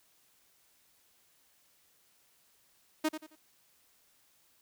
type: tone with echo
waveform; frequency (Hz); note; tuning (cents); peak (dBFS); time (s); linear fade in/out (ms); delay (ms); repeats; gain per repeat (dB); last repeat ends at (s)
sawtooth; 311.1; D#4; 0; -23; 3.04-3.09; 10; 89; 3; -10; 3.357
effects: white hiss -68 dBFS RMS until 4.61 s